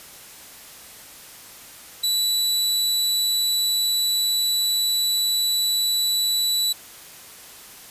sawtooth tone, 3951 Hz, B7, in tune, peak -16 dBFS, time 2.03-6.73 s, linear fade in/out 10 ms, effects white hiss -43 dBFS RMS until 7.9 s + resampled to 32000 Hz

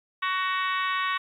harmonic tone with a mistuned harmonic, 373.7 Hz, F#4, 17 cents sharp, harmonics 3 / 4 / 5 / 6 / 7 / 8 / 9 / 10, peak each -27 / -34 / -31 / -36 / -37 / -39 / -41 / -38 dBFS, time 0.22-1.18 s, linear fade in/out 10 ms, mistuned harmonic 7, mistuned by +17 cents, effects 10-bit

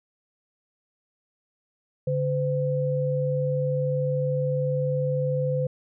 sine tone pair together, 143.11 / 510 Hz, D3 / C5, -44 / -44 cents, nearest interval octave + minor seventh, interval 2200 cents, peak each -25 dBFS, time 2.07-5.67 s, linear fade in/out 5 ms, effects none

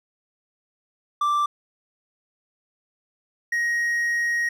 triangle tone pair in turn, 1174.7 / 1882.6 Hz, D6 / A#6, 0 / +17 cents, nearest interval minor sixth, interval 817 cents, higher second, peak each -17 / -19 dBFS, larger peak first, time 1.21-1.46 / 3.52-4.49 s, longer second, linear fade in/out 5 ms, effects none

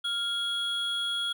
triangle tone pair together, 1400 / 3330 Hz, F6 / G#7, +4 / +4 cents, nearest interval octave + minor third, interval 1500 cents, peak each -33 / -27 dBFS, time 0.04-1.33 s, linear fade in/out 10 ms, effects none

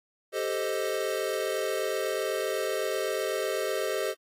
square chord, A half-diminished seventh, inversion third, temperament equal, 392 / 440 / 523.3 / 622.3 Hz, G4 / A4 / C5 / Eb5, 0 / 0 / 0 / 0 cents, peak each -34 dBFS, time 0.32-4.15 s, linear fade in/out 50 ms, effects AAC 48 kbps

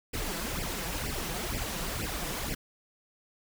pink noise with flanger, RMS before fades -34 dBFS, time 0.13-2.55 s, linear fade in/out 10 ms, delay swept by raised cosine 0.38 to 6.08 ms, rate 2.1 Hz, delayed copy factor +0.85, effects none

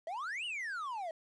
triangle exponential two-way sweep, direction up then down, 624 to 3005 to 624 Hz, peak -35 dBFS, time 0.07-1.11 s, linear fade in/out 2 ms, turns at 0.45 s, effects resampled to 22050 Hz + 11-bit

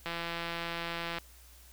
click train, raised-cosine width 0.3 ms, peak -20 dBFS, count 191, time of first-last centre 0.06-1.184 s, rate 169 Hz, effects added 61 Hz sine -55 dBFS peak until 1.72 s + white hiss -58 dBFS RMS until 1.72 s

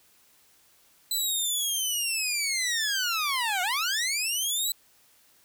15% pulse linear two-way sweep, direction down then up, 4026 to 703 to 4026 Hz, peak -19 dBFS, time 1.11-4.72 s, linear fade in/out 2 ms, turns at 3.62 s, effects white hiss -61 dBFS RMS until 5.44 s

